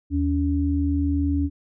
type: tone pair together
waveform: sine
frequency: 79.39 / 282.9 Hz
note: D#2 / C#4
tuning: +35 / +35 cents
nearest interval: octave + minor seventh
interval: 2200 cents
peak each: -22 dBFS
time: 0.1-1.5 s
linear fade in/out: 50 ms
effects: none